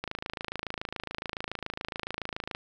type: click train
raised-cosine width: 0.3 ms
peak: -17 dBFS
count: 69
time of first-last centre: 0.04-2.549 s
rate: 27.1 Hz
effects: none